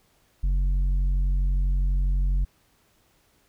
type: tone with tanh clipping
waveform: sine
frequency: 46.12 Hz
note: F#1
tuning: 5 cents flat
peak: -21 dBFS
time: 0.43-2.45 s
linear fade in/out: 10 ms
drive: 6 dB
effects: pink hiss -64 dBFS RMS until 3.48 s

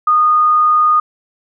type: tone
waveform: sine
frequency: 1230 Hz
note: D#6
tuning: 20 cents flat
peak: -8 dBFS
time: 0.07-1 s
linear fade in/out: 5 ms
effects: none

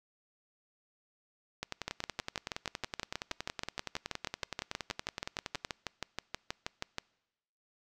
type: two click trains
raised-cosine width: 0.2 ms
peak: -17 / -18 dBFS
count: 33 / 44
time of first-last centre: 1.88-6.984 / 1.63-5.649 s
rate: 6.27 / 10.7 Hz
effects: noise-tail reverb RT60 1.0 s tail -25 dB re dry

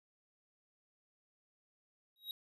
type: tone with exponential growth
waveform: square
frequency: 3815 Hz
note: A#7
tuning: 39 cents sharp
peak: -37 dBFS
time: 2.16-2.31 s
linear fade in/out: 1 ms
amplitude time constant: 31 ms
effects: resampled to 32000 Hz

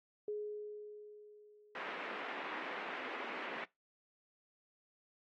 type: tone with exponential decay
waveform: sine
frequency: 419.5 Hz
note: G#4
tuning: 17 cents sharp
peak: -36 dBFS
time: 0.28-2.54 s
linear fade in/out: 2 ms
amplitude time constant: 490 ms
type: band-pass noise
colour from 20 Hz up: white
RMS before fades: -44 dBFS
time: 1.75-3.64 s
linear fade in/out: 2 ms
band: 250 to 2300 Hz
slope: 24 dB/octave
effects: noise-tail reverb RT60 0.2 s tail -21 dB re dry + AAC 32 kbps

